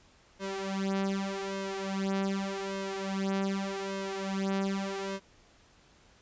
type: tone with flanger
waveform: sawtooth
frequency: 194.6 Hz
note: G3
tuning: 12 cents flat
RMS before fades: -33 dBFS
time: 0.39-5.2 s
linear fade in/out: 50 ms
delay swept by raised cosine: 1.9 to 5.1 ms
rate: 0.84 Hz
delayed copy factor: +0.9
effects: pink hiss -61 dBFS RMS until 6.21 s + resampled to 16000 Hz